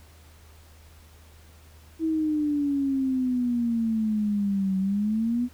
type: exponential two-way sweep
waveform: sine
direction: down then up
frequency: 325.3 to 188.8 to 249.7 Hz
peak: -22 dBFS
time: 1.99-5.49 s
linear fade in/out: 50 ms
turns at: 4.78 s
effects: added 78 Hz sine -50 dBFS peak until 5.53 s + pink hiss -56 dBFS RMS until 5.53 s